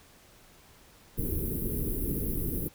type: band-stop noise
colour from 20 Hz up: pink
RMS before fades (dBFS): -31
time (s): 1.17-2.69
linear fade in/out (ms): 20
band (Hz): 440 to 11000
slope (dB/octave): 48
effects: pink hiss -57 dBFS RMS until 2.74 s